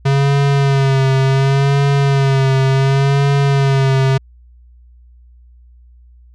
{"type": "tone with vibrato", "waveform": "square", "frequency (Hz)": 137, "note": "C#3", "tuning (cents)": -20, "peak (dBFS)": -11, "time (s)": [0.05, 4.18], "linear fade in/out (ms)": 10, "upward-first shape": "sine", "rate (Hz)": 0.69, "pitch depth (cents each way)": 43, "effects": ["added 60 Hz sine -41 dBFS peak until 6.34 s", "low-pass 5000 Hz 12 dB/octave"]}